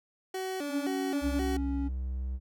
30% pulse tone with vibrato, 329.6 Hz, E4, in tune, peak -30 dBFS, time 0.34-1.57 s, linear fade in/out 5 ms, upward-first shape square, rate 1.9 Hz, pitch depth 230 cents each way
triangle tone, 278.8 Hz, C#4, 10 cents sharp, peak -29 dBFS, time 0.69-1.89 s, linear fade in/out 20 ms
triangle tone with pitch glide, 66.1 to 64.37 Hz, C2 to C2, +18 to -28 cents, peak -29 dBFS, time 1.21-2.4 s, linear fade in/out 50 ms, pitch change -46 cents, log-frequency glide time 1.39-1.93 s
effects none

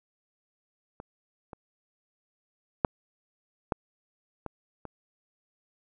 clicks, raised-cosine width 1 ms, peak -26 / -27 / -7 / -12 / -21 / -25 dBFS, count 6, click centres 1.001 / 1.532 / 2.848 / 3.722 / 4.463 / 4.853 s, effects none

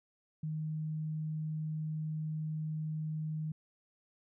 sine tone, 155.56 Hz, D#3, in tune, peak -34 dBFS, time 0.43-3.52 s, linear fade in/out 5 ms, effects none

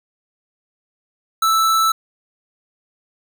square tone, 1318.5 Hz, E6, in tune, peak -14 dBFS, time 1.42-1.92 s, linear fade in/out 5 ms, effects none

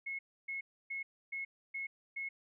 sine tone bursts, 2177 Hz, C#7, 32 cents flat, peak -37 dBFS, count 6, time 0.06-2.29 s, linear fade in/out 10 ms, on 130 ms, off 290 ms, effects none

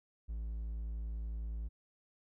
triangle tone, 55.4 Hz, A1, 13 cents sharp, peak -35 dBFS, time 0.28-1.69 s, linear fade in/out 20 ms, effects none

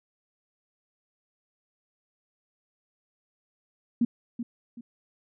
sine tone with echo, 236.7 Hz, A#3, 27 cents sharp, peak -19 dBFS, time 4.01-4.05 s, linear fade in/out 5 ms, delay 380 ms, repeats 2, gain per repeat -10 dB, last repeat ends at 4.81 s, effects none

